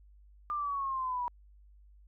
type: exponential sweep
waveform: sine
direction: down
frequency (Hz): 1205 to 963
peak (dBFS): -31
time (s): 0.5-1.28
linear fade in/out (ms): 0
effects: added 50 Hz sine -55 dBFS peak until 2.07 s